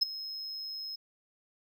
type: tone with ADSR envelope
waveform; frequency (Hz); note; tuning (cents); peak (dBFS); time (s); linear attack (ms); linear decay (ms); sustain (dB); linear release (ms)
triangle; 5150; E8; -41; -18; 0.01-0.96; 16; 11; -18; 9
effects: tanh soft clip ceiling -16 dBFS